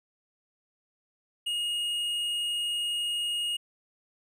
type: tone with hard clipping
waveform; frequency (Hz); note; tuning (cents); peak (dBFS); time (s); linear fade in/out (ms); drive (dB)
triangle; 2866; F7; +44; -29; 1.46-3.57; 10; 9
effects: none